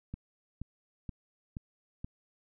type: click train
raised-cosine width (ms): 5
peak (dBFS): -26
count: 5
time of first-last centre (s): 0.14-2.045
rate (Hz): 2.1
effects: none